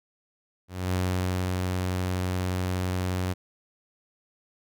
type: tone with ADSR envelope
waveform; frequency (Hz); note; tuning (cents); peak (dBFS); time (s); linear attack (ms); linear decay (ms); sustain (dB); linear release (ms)
sawtooth; 91.7; F#2; -15; -20; 0.68-3.34; 250; 560; -2; 19
effects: none